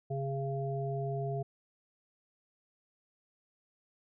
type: harmonic tone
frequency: 136.8 Hz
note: C#3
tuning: 23 cents flat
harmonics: 1 / 3 / 5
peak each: -34 / -38 / -39 dBFS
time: 0.1-1.43 s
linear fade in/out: 10 ms
effects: none